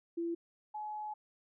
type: tone pair in turn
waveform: sine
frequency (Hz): 337.7 / 848.5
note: E4 / G#5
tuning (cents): +42 / +37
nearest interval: octave + major third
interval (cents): 1595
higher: second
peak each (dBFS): -33 / -38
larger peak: first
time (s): 0.17-0.35 / 0.74-1.14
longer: second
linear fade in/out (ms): 10
effects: none